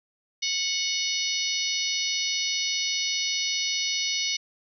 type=harmonic tone; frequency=735 Hz; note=F#5; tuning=12 cents flat; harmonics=3 / 4 / 5 / 6 / 7 / 8; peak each=-32 / -32 / -32 / -32 / -32 / -32 dBFS; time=0.42-4.37 s; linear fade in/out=10 ms; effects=none